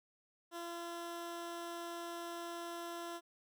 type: tone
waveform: 15% pulse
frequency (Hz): 341.4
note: F4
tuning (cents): -39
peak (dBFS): -36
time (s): 0.51-3.21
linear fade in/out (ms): 50
effects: none